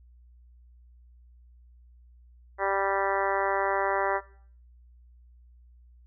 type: harmonic tone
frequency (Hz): 196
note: G3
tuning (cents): 0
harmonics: 2 / 3 / 4 / 5 / 6 / 7 / 8 / 9 / 10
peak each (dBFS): -32 / -30 / -31 / -32 / -35 / -36 / -37 / -37 / -36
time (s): 2.58-4.21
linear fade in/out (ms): 50
effects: noise-tail reverb RT60 0.5 s tail -17 dB re dry + added 60 Hz sine -52 dBFS peak until 6.06 s